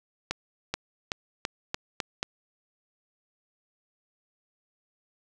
accelerating click train, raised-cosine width 0.2 ms, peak -11 dBFS, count 7, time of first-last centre 0.31-2.229 s, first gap 430 ms, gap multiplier 0.88, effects none

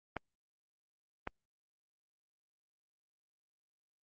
clicks, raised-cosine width 0.5 ms, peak -21 dBFS, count 2, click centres 0.167 / 1.274 s, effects Opus 24 kbps

